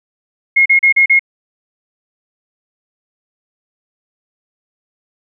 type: tone bursts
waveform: sine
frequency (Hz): 2155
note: C#7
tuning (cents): -49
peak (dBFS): -6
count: 5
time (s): 0.56-1.194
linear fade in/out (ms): 10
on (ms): 98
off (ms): 36
effects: none